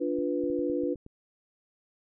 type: chord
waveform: sine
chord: B diminished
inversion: first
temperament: equal with one note detuned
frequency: 290.8 / 349.2 / 493.9 Hz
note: D4 / F4 / B4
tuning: -17 / 0 / 0 cents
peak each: -30 / -31 / -31 dBFS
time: 0-0.95 s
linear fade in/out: 20 ms
type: clicks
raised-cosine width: 3 ms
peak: -33 dBFS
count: 8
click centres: 0.188 / 0.439 / 0.501 / 0.591 / 0.699 / 0.836 / 0.957 / 1.064 s
effects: none